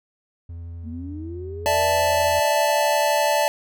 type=tone with vibrato; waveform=triangle; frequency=84.5 Hz; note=E2; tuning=43 cents sharp; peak=-30 dBFS; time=0.49-2.4 s; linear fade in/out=5 ms; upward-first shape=sine; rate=12 Hz; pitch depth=12 cents each way
type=linear sweep; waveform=sine; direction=up; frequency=220 to 759 Hz; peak=-32 dBFS; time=0.83-3.01 s; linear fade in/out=50 ms
type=chord; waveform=square; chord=D suspended second; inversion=none; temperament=equal with one note detuned; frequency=587.3 / 659.3 / 874.4 Hz; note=D5 / E5 / A5; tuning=0 / 0 / -11 cents; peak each=-22 / -25 / -22 dBFS; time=1.66-3.48 s; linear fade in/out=0 ms
effects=none